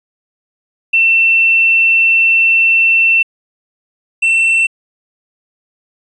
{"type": "tone pair in turn", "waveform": ["sine", "triangle"], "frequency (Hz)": [2690, 2690], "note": ["E7", "E7"], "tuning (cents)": [34, 34], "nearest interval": "unison", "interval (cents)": 0, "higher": "neither", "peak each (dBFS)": -7, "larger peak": "neither", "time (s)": [[0.93, 3.23], [4.22, 4.67]], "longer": "first", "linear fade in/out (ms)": 10, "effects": ["resampled to 24000 Hz", "8-bit"]}